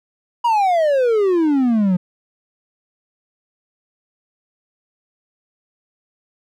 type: exponential sweep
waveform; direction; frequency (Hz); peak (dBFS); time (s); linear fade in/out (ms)
triangle; down; 974 to 175.2; -11; 0.44-1.97; 10
effects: none